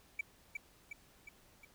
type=tone with echo; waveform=triangle; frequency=2309 Hz; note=D7; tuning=30 cents flat; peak=-30 dBFS; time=0.19-0.21 s; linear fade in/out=5 ms; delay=360 ms; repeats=4; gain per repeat=-5 dB; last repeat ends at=1.65 s; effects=tanh soft clip ceiling -30 dBFS + pink hiss -65 dBFS RMS until 1.74 s